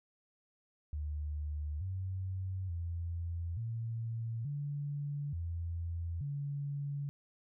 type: tone with pitch steps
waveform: sine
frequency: 75 / 94 / 85 / 114.2 / 144 / 84.6 / 142.3 Hz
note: D2 / F#2 / F2 / A#2 / D3 / E2 / C#3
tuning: +37 / +28 / -46 / -35 / -34 / +45 / +46 cents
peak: -35 dBFS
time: 0.93-7.09 s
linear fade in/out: 0 ms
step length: 880 ms
effects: none